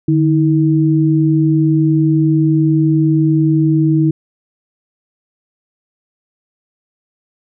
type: tone pair together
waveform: sine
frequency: 150.69 / 319.3 Hz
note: D3 / D#4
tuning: +45 / +45 cents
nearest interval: octave + minor second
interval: 1300 cents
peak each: -12 dBFS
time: 0.08-4.11 s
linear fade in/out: 5 ms
effects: none